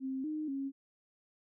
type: tone with pitch steps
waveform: sine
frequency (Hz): 264.8 / 307.4 / 273.2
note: C4 / D#4 / C#4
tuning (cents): +21 / -21 / -25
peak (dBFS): -34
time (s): 0-0.72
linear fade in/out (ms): 50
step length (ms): 240
effects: none